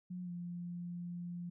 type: tone with pitch glide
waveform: sine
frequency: 180.3 to 174.56 Hz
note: F#3 to F3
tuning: -45 to -1 cents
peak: -40 dBFS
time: 0.1-1.5 s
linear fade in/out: 10 ms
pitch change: -56 cents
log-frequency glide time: 0.23-0.31 s
effects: none